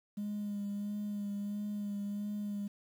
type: tone with vibrato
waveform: sine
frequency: 205 Hz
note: G#3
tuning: 22 cents flat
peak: -33 dBFS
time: 0.17-2.68 s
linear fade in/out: 10 ms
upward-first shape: sine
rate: 1.5 Hz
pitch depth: 23 cents each way
effects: tanh soft clip ceiling -33 dBFS + 10-bit